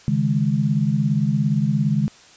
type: chord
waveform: sine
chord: C# suspended second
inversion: none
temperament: just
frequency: 138.59 / 155.92 / 207.9 Hz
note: C#3 / D#3 / G#3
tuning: 0 / +4 / +2 cents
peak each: -21 dBFS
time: 0.08-2.08 s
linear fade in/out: 0 ms
effects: white hiss -48 dBFS RMS until 2.36 s + resampled to 16000 Hz